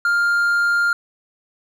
triangle tone, 1402 Hz, F6, 6 cents sharp, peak -13 dBFS, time 0.05-0.93 s, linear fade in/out 2 ms, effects none

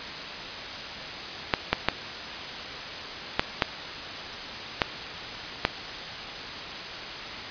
clicks, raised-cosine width 0.3 ms, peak -3 dBFS, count 7, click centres 1.538 / 1.73 / 1.886 / 3.395 / 3.622 / 4.818 / 5.651 s, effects white hiss -35 dBFS RMS until 7.5 s + resampled to 11025 Hz

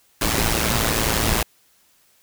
pink noise with amplitude modulation, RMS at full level -17 dBFS, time 0.21-1.43 s, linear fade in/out 5 ms, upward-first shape sine, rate 112 Hz, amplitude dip 75%, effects white hiss -59 dBFS RMS until 2.22 s

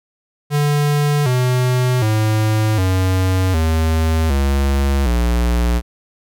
square tone with pitch steps, 146.4 / 125.98 / 108.42 / 93.3 / 80.29 / 69.09 / 59.46 Hz, D3 / B2 / A2 / F#2 / E2 / C#2 / A#1, -5 / +35 / -25 / +15 / -45 / -5 / +35 cents, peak -14 dBFS, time 0.5-5.82 s, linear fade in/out 50 ms, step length 760 ms, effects none

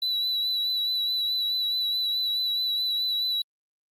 sine tone with vibrato, 3951 Hz, B7, in tune, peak -21 dBFS, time 0.02-3.42 s, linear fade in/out 5 ms, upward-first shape triangle, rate 4.7 Hz, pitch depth 35 cents each way, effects tanh soft clip ceiling -23 dBFS + Opus 24 kbps

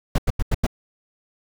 brown noise bursts, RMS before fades -18 dBFS, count 5, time 0.15-0.667 s, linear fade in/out 5 ms, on 33 ms, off 88 ms, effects none

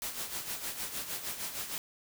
white noise with tremolo, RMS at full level -36 dBFS, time 0.02-1.78 s, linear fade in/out 0 ms, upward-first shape sine, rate 6.5 Hz, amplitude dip 60%, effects none

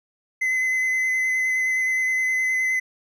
triangle tone with vibrato, 2038 Hz, C7, 46 cents flat, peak -18 dBFS, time 0.41-2.8 s, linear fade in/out 10 ms, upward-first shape square, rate 9.6 Hz, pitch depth 11 cents each way, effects none

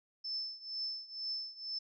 sine tone with tremolo, 5274 Hz, E8, in tune, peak -34 dBFS, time 0.24-1.79 s, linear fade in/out 10 ms, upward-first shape triangle, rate 2.1 Hz, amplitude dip 90%, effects none

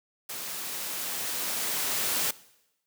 white noise with level ramp, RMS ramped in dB -37 to -27 dBFS, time 0.29-2.31 s, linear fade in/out 5 ms, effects noise-tail reverb RT60 0.9 s tail -20 dB re dry + high-pass 150 Hz 12 dB/octave

